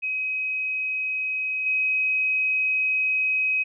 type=tone with level steps; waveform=sine; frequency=2533 Hz; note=D#7; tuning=30 cents sharp; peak=-24 / -20 dBFS; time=0.02-3.64 s; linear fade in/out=20 ms; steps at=1.66 s; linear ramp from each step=5 ms; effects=none